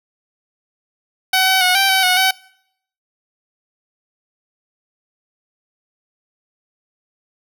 10% pulse tone with pitch steps, 754 / 758 / 730 / 780 / 763 / 732 / 759 Hz, F#5 / F#5 / F#5 / G5 / G5 / F#5 / F#5, +32 / +42 / -24 / -9 / -47 / -19 / +44 cents, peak -4 dBFS, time 1.33-2.31 s, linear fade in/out 5 ms, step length 140 ms, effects noise-tail reverb RT60 0.7 s tail -23 dB re dry

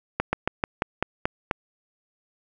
slowing click train, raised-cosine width 0.5 ms, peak -7 dBFS, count 8, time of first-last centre 0.2-1.512 s, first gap 130 ms, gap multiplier 1.12, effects none

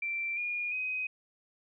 sine tone with pitch steps, 2349 / 2430 / 2515 Hz, D7 / D#7 / D#7, 0 / -42 / +18 cents, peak -31 dBFS, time 0.02-1.07 s, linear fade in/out 5 ms, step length 350 ms, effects none

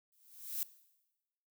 violet noise with exponential growth, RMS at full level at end -34 dBFS, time 0.12-0.63 s, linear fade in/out 1 ms, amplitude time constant 110 ms, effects noise-tail reverb RT60 1.0 s tail -18 dB re dry

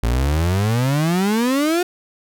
35% pulse exponential sweep, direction up, 55 to 364.9 Hz, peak -14 dBFS, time 0.03-1.83 s, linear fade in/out 5 ms, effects none

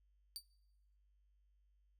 sawtooth tone with exponential decay, 4620 Hz, D8, 29 cents flat, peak -37 dBFS, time 0.36-0.45 s, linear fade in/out 0 ms, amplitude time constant 19 ms, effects noise-tail reverb RT60 1.0 s tail -24 dB re dry + added 50 Hz sine -70 dBFS peak until 1.99 s

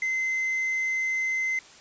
sine tone with tanh clipping, 2063 Hz, C7, 25 cents flat, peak -25 dBFS, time 0.02-1.59 s, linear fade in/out 2 ms, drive 2 dB, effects white hiss -50 dBFS RMS until 1.8 s + resampled to 16000 Hz

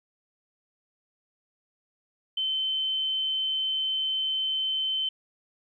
sine tone, 3076 Hz, G7, 33 cents flat, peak -25 dBFS, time 2.37-5.09 s, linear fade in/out 5 ms, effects 11-bit

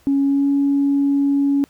sine tone with pitch glide, 277.2 to 280.4 Hz, C#4 to C#4, 0 to +20 cents, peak -13 dBFS, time 0.07-1.64 s, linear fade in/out 0 ms, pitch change +20 cents, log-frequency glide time 0.25-0.48 s, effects tanh soft clip ceiling -9 dBFS + pink hiss -55 dBFS RMS until 1.69 s

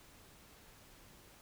silence, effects pink hiss -60 dBFS RMS until 1.41 s

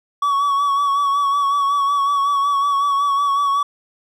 triangle tone with vibrato, 1128 Hz, C#6, 30 cents sharp, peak -13 dBFS, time 0.22-3.63 s, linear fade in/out 5 ms, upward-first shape sine, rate 5.4 Hz, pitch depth 35 cents each way, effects none

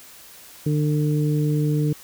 harmonic tone, 150 Hz, D3, 37 cents sharp, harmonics 1 / 2 / 3, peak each -19 / -25 / -29 dBFS, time 0.66-1.93 s, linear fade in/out 5 ms, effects white hiss -45 dBFS RMS until 2.03 s

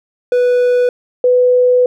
triangle / sine tone pair in turn, 493 / 497.6 Hz, B4 / B4, -3 / +13 cents, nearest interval unison, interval 16 cents, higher second, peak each -7 dBFS, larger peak neither, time 0.32-0.89 / 1.24-1.86 s, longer second, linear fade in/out 2 ms, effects none

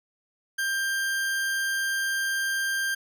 40% pulse tone, 1587 Hz, G6, 21 cents sharp, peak -24 dBFS, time 0.58-2.95 s, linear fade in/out 10 ms, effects none

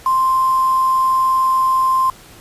sine tone with quantisation, 1046.5 Hz, C6, in tune, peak -12 dBFS, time 0.06-2.1 s, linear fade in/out 2 ms, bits 5, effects pink hiss -42 dBFS RMS until 2.4 s + resampled to 32000 Hz

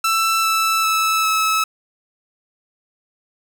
sawtooth tone with pitch steps, 1330 / 1319.3 / 1308.7 / 1298.1 Hz, E6 / E6 / E6 / E6, +15 / +1 / -13 / -27 cents, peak -12 dBFS, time 0.04-1.64 s, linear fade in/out 5 ms, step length 400 ms, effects none

